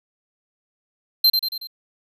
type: tone with echo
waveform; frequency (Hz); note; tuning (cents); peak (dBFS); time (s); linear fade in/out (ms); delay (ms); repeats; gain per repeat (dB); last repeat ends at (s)
square; 4136; C8; -21; -12; 1.24-1.3; 5; 93; 4; -5; 1.672
effects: none